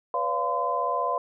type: tone cluster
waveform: sine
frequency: 495.7 / 571 / 694 / 1024 Hz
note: B4 / D5 / F5 / C6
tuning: +6 / -49 / -11 / -38 cents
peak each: -32 / -31 / -30 / -26 dBFS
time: 0.14-1.18 s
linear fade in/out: 2 ms
effects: none